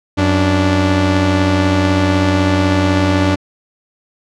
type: tone pair together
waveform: sawtooth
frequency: 91.88 / 291.7 Hz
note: F#2 / D4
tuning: -12 / -12 cents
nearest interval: octave + minor sixth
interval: 2000 cents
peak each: -10 dBFS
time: 0.17-3.36 s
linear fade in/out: 20 ms
effects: low-pass 5000 Hz 12 dB/octave